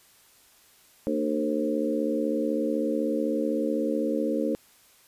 harmonic tone with a mistuned harmonic, 76 Hz, D#2, 40 cents flat, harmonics 3 / 4 / 5 / 6 / 7, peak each -30 / -28 / -36 / -31 / -30 dBFS, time 1.07-4.55 s, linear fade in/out 0 ms, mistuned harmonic 4, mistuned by -24 cents, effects white hiss -58 dBFS RMS until 5.07 s + resampled to 32000 Hz

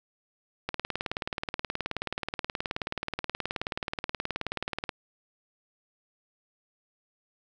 click train, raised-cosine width 0.3 ms, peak -14 dBFS, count 80, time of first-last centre 0.69-4.892 s, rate 18.8 Hz, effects none

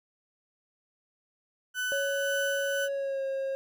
35% pulse tone with tremolo, 1500 Hz, F#6, 23 cents sharp, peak -27 dBFS, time 1.74-2.89 s, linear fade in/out 50 ms, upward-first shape sine, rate 1.9 Hz, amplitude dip 30%
triangle tone with pitch glide, 556 to 539.5 Hz, C#5 to C#5, +5 to -47 cents, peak -27 dBFS, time 1.92-3.55 s, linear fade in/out 0 ms, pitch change -52 cents, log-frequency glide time 2.91-3.23 s
effects none

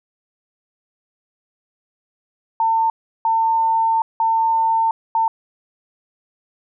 sine tone bursts at uneven times, 901 Hz, A5, 41 cents sharp, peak -14 dBFS, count 4, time 2.6-2.9 / 3.25-4.02 / 4.2-4.91 / 5.15-5.28 s, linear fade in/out 2 ms, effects none

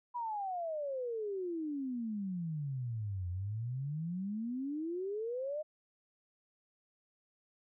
sine exponential two-way sweep, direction down then up, 987.8 to 87.2 to 625 Hz, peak -35 dBFS, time 0.14-5.63 s, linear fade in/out 20 ms, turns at 3.29 s, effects none

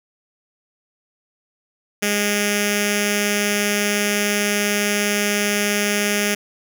5% pulse tone with notch filter, 205.7 Hz, G#3, 16 cents flat, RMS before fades -20 dBFS, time 2.02-6.35 s, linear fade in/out 10 ms, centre 1000 Hz, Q 0.64, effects none

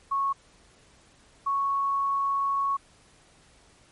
sine tone pair in turn, 1102 / 1107.7 Hz, C#6 / C#6, -11 / -2 cents, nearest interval unison, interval 9 cents, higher second, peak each -23 dBFS, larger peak neither, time 0.11-0.33 / 1.46-2.77 s, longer second, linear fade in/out 10 ms, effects pink hiss -58 dBFS RMS until 3.91 s + MP3 48 kbps

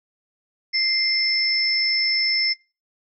sine tone pair together, 2093 / 5277 Hz, C7 / E8, 0 / +1 cents, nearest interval octave + major third, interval 1601 cents, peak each -23 / -20 dBFS, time 0.73-2.54 s, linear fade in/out 20 ms, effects noise-tail reverb RT60 0.3 s tail -22 dB re dry

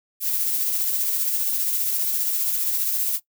violet noise with tremolo, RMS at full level -22 dBFS, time 0.2-3.2 s, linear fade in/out 50 ms, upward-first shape sine, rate 15 Hz, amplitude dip 30%, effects noise-tail reverb RT60 0.1 s tail -18 dB re dry

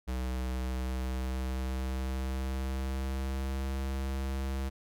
square tone with pitch glide, 63.6 to 66.88 Hz, C2 to C2, -48 to +39 cents, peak -32 dBFS, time 0.07-4.7 s, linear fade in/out 20 ms, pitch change +87 cents, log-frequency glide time 0.47-3.64 s, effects none

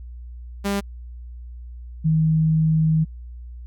sawtooth / sine tone pair in turn, 199.9 / 158.66 Hz, G3 / D#3, +34 / +34 cents, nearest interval major third, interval 400 cents, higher first, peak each -17 / -15 dBFS, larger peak second, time 0.64-0.81 / 2.04-3.05 s, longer second, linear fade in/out 20 ms, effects added 60 Hz sine -34 dBFS peak until 3.66 s

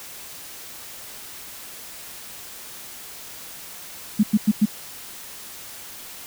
sine tone bursts, 211.3 Hz, G#3, 30 cents sharp, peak -12 dBFS, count 4, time 4.19-4.657 s, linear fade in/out 10 ms, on 44 ms, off 97 ms, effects white hiss -39 dBFS RMS until 6.26 s

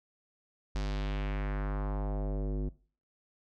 square tone with low-pass filter sweep, 50.1 Hz, G1, 38 cents sharp, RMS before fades -32 dBFS, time 0.75-2.69 s, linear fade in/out 5 ms, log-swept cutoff 5500 to 330 Hz, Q 1.7, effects noise-tail reverb RT60 0.4 s tail -19 dB re dry

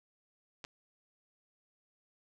clicks, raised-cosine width 0.2 ms, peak -27 dBFS, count 2, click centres 0.642 / 0.649 s, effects none

